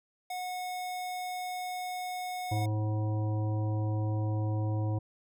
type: tone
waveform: square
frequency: 730 Hz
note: F#5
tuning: 24 cents flat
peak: -35 dBFS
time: 0.3-2.66 s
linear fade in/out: 5 ms
type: harmonic tone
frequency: 107.1 Hz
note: A2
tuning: 46 cents flat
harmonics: 1 / 3 / 5 / 7 / 9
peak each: -28 / -38 / -42 / -45 / -47 dBFS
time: 2.51-4.99 s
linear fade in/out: 10 ms
effects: none